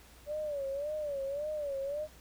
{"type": "tone with vibrato", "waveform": "sine", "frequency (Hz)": 577, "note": "D5", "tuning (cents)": -31, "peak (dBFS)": -33, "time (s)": [0.26, 2.08], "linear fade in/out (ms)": 50, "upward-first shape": "sine", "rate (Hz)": 1.8, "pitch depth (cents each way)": 110, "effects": ["added 60 Hz sine -58 dBFS peak until 2.2 s", "pink hiss -58 dBFS RMS until 2.2 s"]}